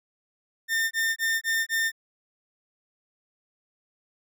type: tone bursts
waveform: 40% pulse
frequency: 1807 Hz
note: A6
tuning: 46 cents sharp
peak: -22 dBFS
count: 5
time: 0.68-1.918 s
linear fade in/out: 50 ms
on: 230 ms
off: 22 ms
effects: none